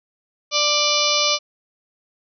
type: harmonic tone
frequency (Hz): 590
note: D5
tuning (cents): +8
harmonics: 1 / 2 / 4 / 5 / 6 / 7 / 8 / 9 / 10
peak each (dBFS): -25 / -25 / -25 / -25 / -25 / -25 / -25 / -25 / -25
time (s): 0.51-1.39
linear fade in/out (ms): 50
effects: none